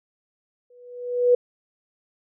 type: tone with exponential growth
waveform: sine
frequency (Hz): 490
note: B4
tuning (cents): -14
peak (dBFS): -11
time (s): 0.7-1.35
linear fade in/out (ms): 5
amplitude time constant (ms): 140
effects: none